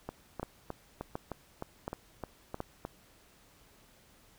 two click trains, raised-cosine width 1 ms, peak -21 / -23 dBFS, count 4 / 10, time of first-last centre 0.43-2.604 / 0.09-2.851 s, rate 1.38 / 3.26 Hz, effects pink hiss -62 dBFS RMS until 4.38 s

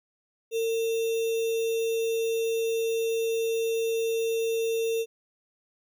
sine tone with sample-and-hold, 454.6 Hz, A#4, 43 cents flat, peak -24 dBFS, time 0.51-5.06 s, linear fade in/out 50 ms, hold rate 3150 Hz, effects none

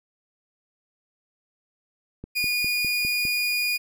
click train, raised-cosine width 3 ms, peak -23 dBFS, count 6, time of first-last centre 2.24-3.252 s, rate 4.94 Hz
30% pulse tone, 2444 Hz, D#7, 32 cents flat, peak -20 dBFS, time 2.35-3.78 s, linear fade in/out 20 ms
effects none

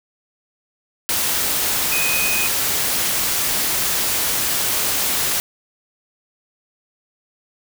sine tone in noise, 2500 Hz, D#7, 8 cents sharp, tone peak -21 dBFS, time 1.92-2.47 s, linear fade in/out 0 ms, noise white, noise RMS -20 dBFS, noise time 1.09-5.4 s, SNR -4 dB, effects none

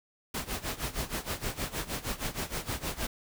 pink noise with tremolo, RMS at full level -32 dBFS, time 0.34-3.07 s, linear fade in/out 5 ms, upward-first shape sine, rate 6.4 Hz, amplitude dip 85%, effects none

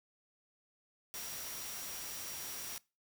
sine tone in noise, 5700 Hz, F8, 34 cents sharp, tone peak -49 dBFS, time 1.14-2.78 s, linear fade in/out 0 ms, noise white, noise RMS -44 dBFS, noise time 1.14-2.78 s, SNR -8 dB, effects noise-tail reverb RT60 0.3 s tail -23 dB re dry

